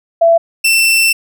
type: tone pair in turn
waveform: sine / sawtooth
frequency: 669 / 2683 Hz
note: E5 / E7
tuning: +25 / +30 cents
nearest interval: 2 octaves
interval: 2405 cents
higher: second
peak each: -5 dBFS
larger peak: neither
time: 0.21-0.38 / 0.64-1.13 s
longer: second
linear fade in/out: 10 ms
effects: none